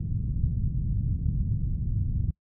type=low-pass noise; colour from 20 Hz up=white; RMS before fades=-27 dBFS; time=0-2.31 s; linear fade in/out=5 ms; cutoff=140 Hz; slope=24 dB/octave; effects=noise-tail reverb RT60 0.1 s tail -25 dB re dry